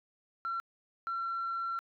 sine tone bursts at uneven times, 1358 Hz, F6, 49 cents flat, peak -31 dBFS, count 2, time 0.45-0.6 / 1.07-1.79 s, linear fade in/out 0 ms, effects tanh soft clip ceiling -29 dBFS

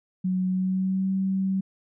sine tone with pitch glide, 185 to 191.41 Hz, F#3 to G3, 0 to -41 cents, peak -22 dBFS, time 0.24-1.61 s, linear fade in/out 10 ms, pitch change +59 cents, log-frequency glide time 0.47-1.12 s, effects none

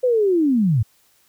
sine linear sweep, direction down, 518 to 98 Hz, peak -14 dBFS, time 0.03-0.83 s, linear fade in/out 10 ms, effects white hiss -59 dBFS RMS until 1.28 s

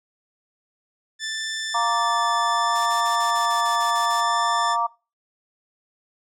15% pulse tone with vibrato, 1760 Hz, A6, in tune, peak -20 dBFS, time 1.19-4.77 s, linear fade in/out 50 ms, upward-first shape sine, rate 0.68 Hz, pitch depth 9 cents each way
sine chord, Bb major, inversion second, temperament just, 699.2 / 932.3 / 1165.4 Hz, F5 / Bb5 / D6, +2 / 0 / -14 cents, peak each -27 / -23 / -23 dBFS, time 1.74-4.87 s, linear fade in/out 10 ms
blue noise bursts, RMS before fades -33 dBFS, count 10, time 2.75-4.21 s, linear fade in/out 5 ms, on 110 ms, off 40 ms
effects noise-tail reverb RT60 0.3 s tail -22 dB re dry + low-pass 9000 Hz 12 dB/octave

